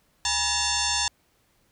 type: tone with frequency modulation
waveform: sine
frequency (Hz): 968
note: B5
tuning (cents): -35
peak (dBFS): -22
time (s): 0.25-1.08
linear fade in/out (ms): 2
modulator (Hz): 894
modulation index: 7.4
effects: pink hiss -66 dBFS RMS until 1.71 s